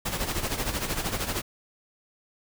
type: noise with tremolo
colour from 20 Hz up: pink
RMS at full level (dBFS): -27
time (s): 0.05-1.42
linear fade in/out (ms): 10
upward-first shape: sine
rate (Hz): 13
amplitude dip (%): 65
effects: none